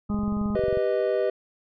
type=harmonic tone; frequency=207.1 Hz; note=G#3; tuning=5 cents flat; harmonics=1 / 2 / 3 / 4 / 5 / 6; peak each=-24 / -39 / -43 / -43 / -45 / -39 dBFS; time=0.09-0.57 s; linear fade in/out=20 ms
type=click train; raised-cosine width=5 ms; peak=-22 dBFS; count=16; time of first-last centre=0.1-0.773 s; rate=22.3 Hz
type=chord; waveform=triangle; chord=G augmented; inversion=none; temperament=equal; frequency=392 / 493.9 / 622.3 Hz; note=G4 / B4 / D#5; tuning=0 / 0 / 0 cents; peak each=-24 dBFS; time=0.55-1.3 s; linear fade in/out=5 ms
effects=resampled to 11025 Hz